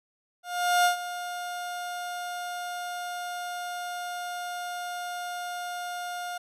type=tone with ADSR envelope; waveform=30% pulse; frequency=710 Hz; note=F5; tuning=28 cents sharp; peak=-16 dBFS; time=0.43-6.38 s; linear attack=420 ms; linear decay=110 ms; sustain=-14 dB; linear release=7 ms; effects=resampled to 32000 Hz